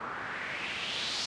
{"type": "noise with low-pass filter sweep", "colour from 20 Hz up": "white", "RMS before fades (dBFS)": -36, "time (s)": [0, 1.26], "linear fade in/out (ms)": 10, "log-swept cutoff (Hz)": [1200, 4800], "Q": 2.8, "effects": ["high-pass 80 Hz 12 dB/octave", "resampled to 22050 Hz"]}